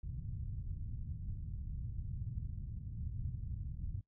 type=low-pass noise; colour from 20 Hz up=white; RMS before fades=-42 dBFS; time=0.03-4.01 s; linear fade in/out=5 ms; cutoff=120 Hz; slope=24 dB/octave; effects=noise-tail reverb RT60 0.1 s tail -18 dB re dry